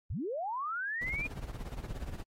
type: linear sweep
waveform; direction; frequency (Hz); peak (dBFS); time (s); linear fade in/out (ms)
sine; up; 52 to 2458; -33; 0.1-1.27; 5
type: noise with tremolo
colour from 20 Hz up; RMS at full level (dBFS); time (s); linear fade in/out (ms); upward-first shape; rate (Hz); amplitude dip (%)
brown; -36; 1.01-2.23; 5; triangle; 17; 85
effects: AAC 48 kbps